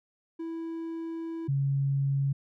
triangle / sine tone pair in turn, 329 / 138.33 Hz, E4 / C#3, -3 / -3 cents, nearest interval octave + minor third, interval 1500 cents, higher first, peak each -31 / -24 dBFS, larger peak second, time 0.39-1.48 / 1.48-2.33 s, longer first, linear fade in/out 10 ms, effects none

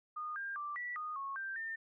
sine tone with pitch steps, 1226 / 1600 / 1175 / 1953 / 1233 / 1097 / 1574 / 1805 Hz, D#6 / G6 / D6 / B6 / D#6 / C#6 / G6 / A6, -26 / +35 / +1 / -20 / -16 / -18 / +7 / +44 cents, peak -38 dBFS, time 0.16-1.76 s, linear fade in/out 10 ms, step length 200 ms, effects none

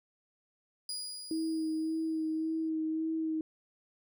30% pulse tone with exponential decay, 4900 Hz, D#8, 27 cents flat, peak -32 dBFS, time 0.89-2.69 s, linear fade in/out 2 ms, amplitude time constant 390 ms
sine tone with vibrato, 318.6 Hz, D#4, 41 cents sharp, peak -30 dBFS, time 1.31-3.41 s, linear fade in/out 2 ms, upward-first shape sine, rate 1.8 Hz, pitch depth 18 cents each way
effects none

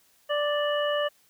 harmonic tone, 587.3 Hz, D5, in tune, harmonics 1 / 2 / 3 / 5, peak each -25 / -32 / -33 / -33 dBFS, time 0.29-1.09 s, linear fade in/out 20 ms, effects white hiss -63 dBFS RMS until 1.29 s

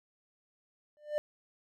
triangle tone with exponential growth, 597 Hz, D5, 28 cents sharp, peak -23 dBFS, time 0.97-1.18 s, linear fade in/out 0 ms, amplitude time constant 45 ms, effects none

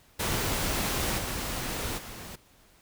pink noise with level steps, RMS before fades -29 / -33 / -42 dBFS, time 0.19-2.36 s, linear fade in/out 10 ms, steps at 1.17 / 1.97 s, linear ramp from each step 20 ms, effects pink hiss -60 dBFS RMS until 2.81 s

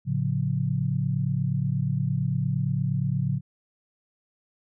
sine chord, A augmented, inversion none, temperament equal with one note detuned, 110 / 138.59 / 177.97 Hz, A2 / C#3 / E#3, 0 / 0 / +33 cents, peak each -29 / -25 / -29 dBFS, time 0.05-3.41 s, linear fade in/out 50 ms, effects none

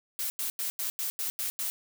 blue noise bursts, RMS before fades -32 dBFS, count 8, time 0.19-1.7 s, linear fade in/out 0 ms, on 110 ms, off 90 ms, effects none

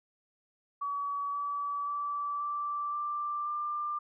sine tone with pitch steps, 1137 / 1147.6 / 1158.2 / 1169 / 1179.8 / 1190.8 Hz, C#6 / D6 / D6 / D6 / D6 / D6, +44 / -40 / -24 / -8 / +8 / +24 cents, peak -31 dBFS, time 0.81-3.99 s, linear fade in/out 10 ms, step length 530 ms, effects none

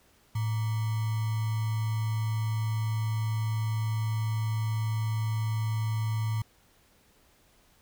sine tone with sample-and-hold, 110 Hz, A2, in tune, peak -26 dBFS, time 0.35-6.42 s, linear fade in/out 5 ms, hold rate 1050 Hz, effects pink hiss -63 dBFS RMS until 7.81 s

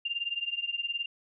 sine tone with tremolo, 2794 Hz, F7, in tune, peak -26 dBFS, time 0.05-1.06 s, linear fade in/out 5 ms, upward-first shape triangle, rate 19 Hz, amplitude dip 95%, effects none

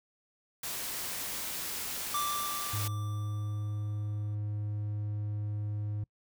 white noise, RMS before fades -37 dBFS, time 0.63-2.88 s, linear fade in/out 5 ms
square tone with exponential decay, 1174.7 Hz, D6, in tune, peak -30 dBFS, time 2.14-4.35 s, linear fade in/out 5 ms, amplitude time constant 480 ms
triangle tone, 104.5 Hz, G#2, 11 cents sharp, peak -30 dBFS, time 2.73-6.04 s, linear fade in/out 5 ms
effects noise-tail reverb RT60 0.1 s tail -26 dB re dry

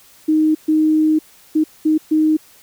sine tone bursts at uneven times, 311.1 Hz, D#4, in tune, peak -11 dBFS, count 5, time 0.28-0.55 / 0.68-1.19 / 1.55-1.64 / 1.85-1.98 / 2.11-2.37 s, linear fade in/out 10 ms, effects white hiss -48 dBFS RMS until 2.62 s

